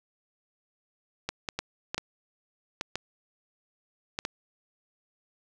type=clicks; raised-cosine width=0.2 ms; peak=-13 dBFS; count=9; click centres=1.29 / 1.488 / 1.59 / 1.945 / 1.98 / 2.811 / 2.956 / 4.189 / 4.251 s; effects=none